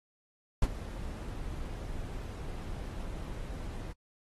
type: noise with ADSR envelope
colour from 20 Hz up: brown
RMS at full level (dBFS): -24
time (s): 0.62-3.93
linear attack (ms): 4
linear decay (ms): 48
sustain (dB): -15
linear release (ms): 16
effects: AAC 32 kbps